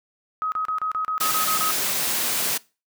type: tone bursts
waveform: sine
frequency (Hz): 1267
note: D#6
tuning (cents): +31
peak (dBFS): -22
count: 10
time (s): 0.42-1.708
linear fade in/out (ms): 0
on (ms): 100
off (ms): 32
type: high-pass noise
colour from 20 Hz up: white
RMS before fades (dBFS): -24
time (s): 1.2-2.58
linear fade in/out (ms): 10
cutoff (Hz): 120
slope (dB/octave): 24
effects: noise-tail reverb RT60 0.3 s tail -22 dB re dry